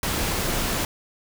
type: noise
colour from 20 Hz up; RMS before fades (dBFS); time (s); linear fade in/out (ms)
pink; -25; 0.03-0.85; 2
effects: none